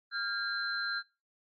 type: tone cluster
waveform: sine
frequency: 1392 / 1614 / 4101 Hz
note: F6 / G#6 / C8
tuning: -6 / -50 / -36 cents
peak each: -36 / -35 / -38 dBFS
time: 0.11-1.03 s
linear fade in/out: 50 ms
effects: noise-tail reverb RT60 0.3 s tail -23 dB re dry + AAC 64 kbps